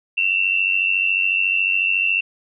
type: tone pair together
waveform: sine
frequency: 2655 / 2749 Hz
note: E7 / F7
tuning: +12 / -28 cents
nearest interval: minor second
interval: 60 cents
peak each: -19 dBFS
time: 0.17-2.21 s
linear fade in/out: 10 ms
effects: none